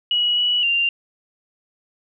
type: tone with pitch steps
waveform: sine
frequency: 2916 / 2938 / 2784 Hz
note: F#7 / F#7 / F7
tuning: -26 / -13 / -6 cents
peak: -16 dBFS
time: 0.11-0.89 s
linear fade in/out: 2 ms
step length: 260 ms
effects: none